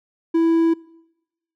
triangle tone, 329.9 Hz, E4, 1 cent sharp, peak -12 dBFS, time 0.34-0.74 s, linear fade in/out 10 ms, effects noise-tail reverb RT60 0.9 s tail -23 dB re dry

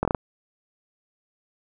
slowing click train, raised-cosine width 1 ms, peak -8 dBFS, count 5, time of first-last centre 0.03-0.148 s, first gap 21 ms, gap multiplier 1.23, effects none

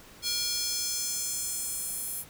square tone with high-pass filter sweep, 475.3 Hz, A#4, 34 cents sharp, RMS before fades -32 dBFS, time 0.22-2.25 s, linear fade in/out 50 ms, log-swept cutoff 4200 to 11000 Hz, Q 2.1, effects pink hiss -52 dBFS RMS until 2.29 s

